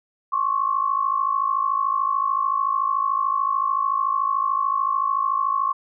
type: tone pair together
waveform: sine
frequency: 1072 / 1125.6 Hz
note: C6 / C#6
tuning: +42 / +26 cents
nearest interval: minor second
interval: 84 cents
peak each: -22 dBFS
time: 0.32-5.73 s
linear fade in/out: 10 ms
effects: none